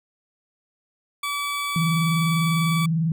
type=tone; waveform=20% pulse; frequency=1148 Hz; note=D6; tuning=40 cents flat; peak=-20 dBFS; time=1.23-2.86 s; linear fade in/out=5 ms
type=tone with vibrato; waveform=sine; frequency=162.5 Hz; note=E3; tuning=24 cents flat; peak=-19 dBFS; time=1.76-3.12 s; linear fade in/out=2 ms; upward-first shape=sine; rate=20 Hz; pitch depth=95 cents each way
effects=none

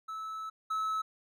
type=tone pair in turn; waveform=triangle; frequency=1305 / 1297.5 Hz; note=E6 / E6; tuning=-18 / -28 cents; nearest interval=unison; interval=10 cents; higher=first; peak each=-35 / -28 dBFS; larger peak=second; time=0.08-0.5 / 0.7-1.02 s; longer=first; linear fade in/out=10 ms; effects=none

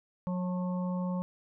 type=harmonic tone with a mistuned harmonic; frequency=181.5 Hz; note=F#3; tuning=33 cents flat; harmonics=1 / 3 / 5 / 6; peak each=-30 / -40 / -44 / -46 dBFS; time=0.27-1.22 s; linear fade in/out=0 ms; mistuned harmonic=5; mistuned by=-38 cents; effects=none

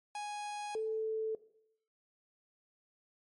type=tone pair in turn; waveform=45% pulse / sine; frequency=830 / 439.7 Hz; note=G#5 / A4; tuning=-1 / -1 cents; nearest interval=major seventh; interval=1100 cents; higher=first; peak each=-38 / -32 dBFS; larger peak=second; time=0.15-0.75 / 0.75-1.35 s; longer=neither; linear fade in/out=2 ms; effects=noise-tail reverb RT60 0.7 s tail -17 dB re dry + MP3 48 kbps

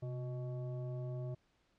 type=tone with frequency modulation; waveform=sine; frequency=129.4 Hz; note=C3; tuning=19 cents flat; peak=-38 dBFS; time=0.02-1.35 s; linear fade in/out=10 ms; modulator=494 Hz; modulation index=0.58; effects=pink hiss -75 dBFS RMS until 1.78 s + low-pass 5000 Hz 12 dB/octave

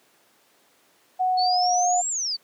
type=tone with pitch glide; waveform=sine; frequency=740 to 719.3 Hz; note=F#5 to F#5; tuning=0 to -49 cents; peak=-19 dBFS; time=1.19-2.02 s; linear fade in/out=20 ms; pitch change=-49 cents; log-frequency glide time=1.31-1.76 s
type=exponential two-way sweep; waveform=sine; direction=up then down; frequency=4314 to 7720 to 4439 Hz; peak=-24 dBFS; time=1.37-2.37 s; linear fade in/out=20 ms; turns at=2.09 s
effects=pink hiss -60 dBFS RMS until 2.43 s + high-pass 300 Hz 12 dB/octave

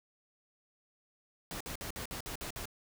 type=noise bursts; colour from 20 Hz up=pink; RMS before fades=-41 dBFS; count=8; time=1.51-2.655 s; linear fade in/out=0 ms; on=95 ms; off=55 ms; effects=none

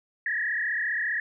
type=tone with frequency modulation; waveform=sine; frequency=1800 Hz; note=A6; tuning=39 cents sharp; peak=-25 dBFS; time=0.26-1.2 s; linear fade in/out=2 ms; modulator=35 Hz; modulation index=3.5; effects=none

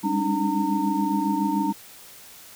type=tone cluster; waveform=sine; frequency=199.3 / 206.4 / 279.8 / 305.7 / 914 Hz; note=G3 / G#3 / C#4 / D#4 / A#5; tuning=+29 / -10 / +16 / -30 / -34 cents; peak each=-27 / -31 / -28 / -26 / -26 dBFS; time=0.03-1.73 s; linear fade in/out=20 ms; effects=white hiss -46 dBFS RMS until 2.55 s

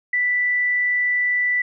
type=tone; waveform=sine; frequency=1975.5 Hz; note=B6; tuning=in tune; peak=-17 dBFS; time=0.13-1.62 s; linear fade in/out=5 ms; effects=none

